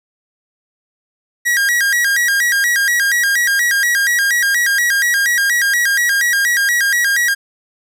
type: tone with vibrato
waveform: 45% pulse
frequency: 1760 Hz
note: A6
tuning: in tune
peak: -12 dBFS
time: 1.45-7.35 s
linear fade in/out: 20 ms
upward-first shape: square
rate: 4.2 Hz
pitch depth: 150 cents each way
effects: none